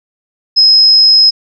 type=tone; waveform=sine; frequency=5120 Hz; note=D#8; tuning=49 cents sharp; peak=-3 dBFS; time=0.56-1.31 s; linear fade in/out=20 ms; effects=none